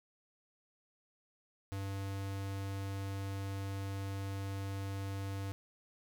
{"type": "tone", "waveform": "square", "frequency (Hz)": 98, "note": "G2", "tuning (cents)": 0, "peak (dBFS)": -38, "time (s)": [1.72, 5.52], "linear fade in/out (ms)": 0, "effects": []}